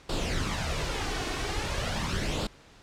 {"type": "noise with flanger", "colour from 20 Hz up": "pink", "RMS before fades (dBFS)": -30, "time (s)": [0.09, 2.47], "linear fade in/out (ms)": 5, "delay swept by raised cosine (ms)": [0.24, 2.74], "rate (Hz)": 0.42, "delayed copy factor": 0.55, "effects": ["pink hiss -54 dBFS RMS until 2.82 s", "low-pass 6000 Hz 12 dB/octave"]}